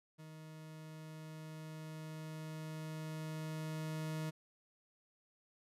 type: tone with level ramp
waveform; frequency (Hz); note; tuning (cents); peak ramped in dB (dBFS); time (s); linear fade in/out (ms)
40% pulse; 156.8; D#3; +14; -50 to -37; 0.18-4.31; 20
effects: resampled to 32000 Hz